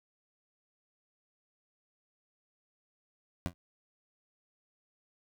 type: tone with exponential decay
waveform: 20% pulse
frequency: 87.31 Hz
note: F2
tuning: in tune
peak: -23 dBFS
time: 3.46-3.54 s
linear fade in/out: 0 ms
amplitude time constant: 17 ms
effects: none